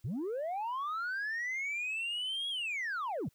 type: linear two-way sweep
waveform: sine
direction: up then down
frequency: 91.4 to 3334 to 91.4 Hz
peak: -31 dBFS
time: 0.04-3.29 s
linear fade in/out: 10 ms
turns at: 2.49 s
effects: tanh soft clip ceiling -32 dBFS + white hiss -72 dBFS RMS until 3.34 s